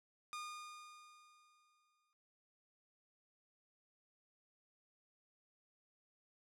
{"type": "tone with exponential decay", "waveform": "sawtooth", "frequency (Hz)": 1219, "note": "D#6", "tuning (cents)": -36, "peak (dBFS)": -39, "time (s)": [0.33, 2.13], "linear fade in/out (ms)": 0, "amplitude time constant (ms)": 390, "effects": ["noise-tail reverb RT60 0.8 s tail -21 dB re dry", "low-pass 10000 Hz 12 dB/octave"]}